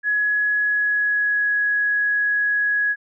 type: tone with pitch glide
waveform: sine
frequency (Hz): 1683 to 1671.4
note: G#6 to G#6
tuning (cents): +23 to +11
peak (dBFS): -17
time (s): 0.03-2.96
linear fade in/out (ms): 50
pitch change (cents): -12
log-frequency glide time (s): 0.6-1.54
effects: none